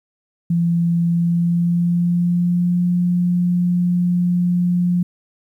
sine tone with pitch glide, 170 to 176.81 Hz, F3 to F3, -46 to +22 cents, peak -14 dBFS, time 0.5-5.03 s, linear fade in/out 5 ms, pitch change +68 cents, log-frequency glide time 1.09-2.84 s, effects 9-bit

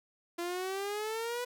sawtooth exponential sweep, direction up, 340.7 to 495.8 Hz, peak -30 dBFS, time 0.38-1.45 s, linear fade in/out 10 ms, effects none

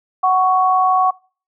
sine tone pair together, 744.2 / 1113 Hz, F#5 / C#6, +10 / +7 cents, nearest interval perfect fifth, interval 697 cents, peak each -14 dBFS, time 0.23-1.11 s, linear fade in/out 10 ms, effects noise-tail reverb RT60 0.4 s tail -24 dB re dry

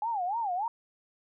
sine tone with vibrato, 815 Hz, G#5, 33 cents flat, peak -28 dBFS, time 0.02-0.68 s, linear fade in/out 2 ms, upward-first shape sine, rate 3.4 Hz, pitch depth 250 cents each way, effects none

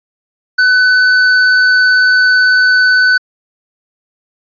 sine tone with hard clipping, 1503 Hz, F#6, 27 cents sharp, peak -8 dBFS, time 0.58-3.18 s, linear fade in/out 10 ms, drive 13 dB, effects resampled to 11025 Hz

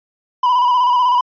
triangle tone with vibrato, 987.8 Hz, B5, in tune, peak -9 dBFS, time 0.43-1.21 s, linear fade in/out 5 ms, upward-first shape square, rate 16 Hz, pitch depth 37 cents each way, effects resampled to 11025 Hz

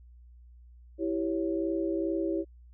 sine chord, C# diminished, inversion first, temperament equal, 329.6 / 392 / 554.4 Hz, E4 / G4 / C#5, 0 / 0 / 0 cents, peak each -29 / -33 / -35 dBFS, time 0.98-2.45 s, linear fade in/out 50 ms, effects added 60 Hz sine -50 dBFS peak until 2.73 s

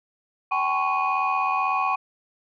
sine tone cluster, 766 / 842 / 1024 / 1106 / 2477 Hz, G5 / G#5 / C6 / C#6 / D#7, -40 / +24 / -38 / -4 / -8 cents, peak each -26 / -29 / -30 / -23 / -29 dBFS, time 0.51-1.96 s, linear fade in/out 10 ms, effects tanh soft clip ceiling -13 dBFS

